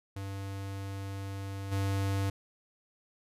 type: tone with level steps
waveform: square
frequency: 98 Hz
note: G2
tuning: in tune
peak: -37 / -29 dBFS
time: 0.16-2.3 s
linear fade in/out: 5 ms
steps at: 1.71 s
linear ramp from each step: 20 ms
effects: resampled to 32000 Hz